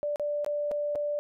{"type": "tone with dropouts", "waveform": "sine", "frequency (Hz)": 587.3, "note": "D5", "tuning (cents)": 0, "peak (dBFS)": -27, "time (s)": [0.03, 1.19], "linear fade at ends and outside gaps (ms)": 0, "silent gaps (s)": [[0.159, 0.197], [0.446, 0.463], [0.712, 0.716], [0.952, 0.957]], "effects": []}